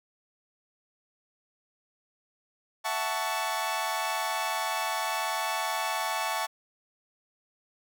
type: chord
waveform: sawtooth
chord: F# minor seventh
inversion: third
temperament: equal with one note detuned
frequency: 659.3 / 740 / 880 / 1119.7 Hz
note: E5 / F#5 / A5 / C#6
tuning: 0 / 0 / 0 / +17 cents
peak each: -32 / -32 / -28 / -30 dBFS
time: 2.84-6.47 s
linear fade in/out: 20 ms
effects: none